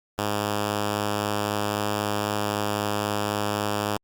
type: tone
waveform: 5% pulse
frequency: 103.83 Hz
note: G#2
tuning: in tune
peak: -13 dBFS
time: 0.18-3.97 s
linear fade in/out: 5 ms
effects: Opus 48 kbps